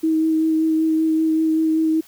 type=tone with vibrato; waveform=sine; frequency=318.2 Hz; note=D#4; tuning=39 cents sharp; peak=-15 dBFS; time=0.03-2.01 s; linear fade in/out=10 ms; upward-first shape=sine; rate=5.2 Hz; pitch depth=13 cents each way; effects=white hiss -49 dBFS RMS until 2.07 s